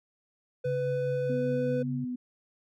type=tone; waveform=triangle; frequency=499 Hz; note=B4; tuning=18 cents sharp; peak=-26 dBFS; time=0.64-1.83 s; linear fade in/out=10 ms
type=tone with tremolo; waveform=sine; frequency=137.4 Hz; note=C#3; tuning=15 cents flat; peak=-31 dBFS; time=0.65-2.05 s; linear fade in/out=10 ms; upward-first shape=sine; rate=4.9 Hz; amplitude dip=25%
type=tone with vibrato; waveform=sine; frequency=249.3 Hz; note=B3; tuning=16 cents sharp; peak=-31 dBFS; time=1.29-2.16 s; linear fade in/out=10 ms; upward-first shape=triangle; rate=6.9 Hz; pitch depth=9 cents each way
effects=none